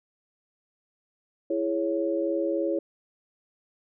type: chord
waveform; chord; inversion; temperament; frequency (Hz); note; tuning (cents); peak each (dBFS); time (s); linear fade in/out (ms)
sine; C# minor; first; just; 332.6 / 415.8 / 554.4; E4 / G#4 / C#5; +16 / +2 / 0; -27 / -31 / -28; 1.5-2.79; 5
effects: none